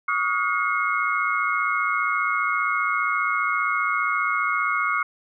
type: tone cluster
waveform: sine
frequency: 1133 / 1248 / 1430 / 2166 Hz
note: C#6 / D#6 / F6 / C#7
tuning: +37 / +5 / +41 / -41 cents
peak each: -26 dBFS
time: 0.08-5.03 s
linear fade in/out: 5 ms
effects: none